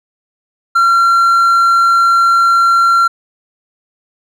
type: tone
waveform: triangle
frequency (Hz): 1369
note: F6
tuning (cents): -35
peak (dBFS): -5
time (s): 0.75-3.08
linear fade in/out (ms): 10
effects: none